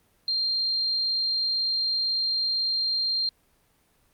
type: tone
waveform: sine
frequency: 4186 Hz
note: C8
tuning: in tune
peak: -23 dBFS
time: 0.28-3.29 s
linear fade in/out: 2 ms
effects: pink hiss -65 dBFS RMS until 4.13 s + Opus 32 kbps